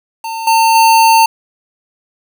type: tone with level steps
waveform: square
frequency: 900 Hz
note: A5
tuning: 39 cents sharp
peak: -20 / -8 / -6 dBFS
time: 0.24-1.26 s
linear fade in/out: 5 ms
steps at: 0.47 / 0.75 s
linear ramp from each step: 5 ms
effects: 7-bit